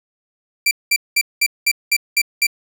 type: tone bursts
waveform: sawtooth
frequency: 2349 Hz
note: D7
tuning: in tune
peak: -9 dBFS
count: 8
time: 0.66-2.468 s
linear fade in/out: 5 ms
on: 51 ms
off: 200 ms
effects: none